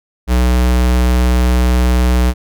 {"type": "tone", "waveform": "square", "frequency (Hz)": 61.74, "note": "B1", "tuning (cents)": 0, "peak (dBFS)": -10, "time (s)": [0.27, 2.34], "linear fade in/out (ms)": 50, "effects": []}